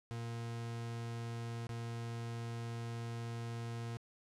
40% pulse tone with dropouts, 116.54 Hz, A#2, in tune, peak -39 dBFS, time 0.11-3.97 s, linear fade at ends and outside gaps 0 ms, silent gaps 1.669-1.692 s, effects low-pass 9000 Hz 12 dB/octave

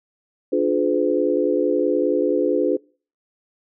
sine chord, D diminished seventh, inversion none, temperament just, 293.7 / 352.4 / 422.9 / 507.5 Hz, D4 / F4 / Ab4 / Cb5, 0 / +16 / +31 / +47 cents, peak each -22 dBFS, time 0.52-2.77 s, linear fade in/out 10 ms, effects noise-tail reverb RT60 0.4 s tail -24 dB re dry

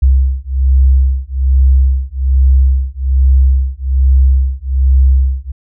sine beating tone pair, 65.41 / 66.61 Hz, C2 / C2, 0 / +32 cents, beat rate 1.2 Hz, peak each -10 dBFS, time 0.02-5.52 s, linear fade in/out 10 ms, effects none

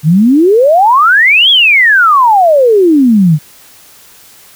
sine exponential two-way sweep, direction up then down, 143.9 to 3407 to 143.9 Hz, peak -3 dBFS, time 0.03-3.39 s, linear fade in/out 50 ms, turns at 1.5 s, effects white hiss -39 dBFS RMS until 4.55 s

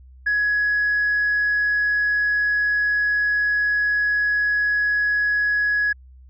sine tone, 1676 Hz, G#6, 15 cents sharp, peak -16 dBFS, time 0.26-5.93 s, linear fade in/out 10 ms, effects tanh soft clip ceiling -14 dBFS + added 64 Hz sine -43 dBFS peak until 6.29 s

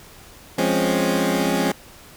20% pulse chord, Db major seventh, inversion first, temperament equal, 174.61 / 207.7 / 261.6 / 277.2 Hz, F3 / Ab3 / C4 / Db4, 0 / 0 / 0 / 0 cents, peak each -19 dBFS, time 0.58-1.72 s, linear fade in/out 5 ms, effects pink hiss -45 dBFS RMS until 2.16 s

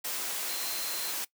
sine tone in noise, 4125 Hz, C8, 25 cents flat, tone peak -40 dBFS, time 0.48-1.12 s, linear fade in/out 10 ms, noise white, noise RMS -34 dBFS, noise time 0.04-1.25 s, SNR -9 dB, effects noise-tail reverb RT60 0.1 s tail -20 dB re dry + high-pass 300 Hz 12 dB/octave

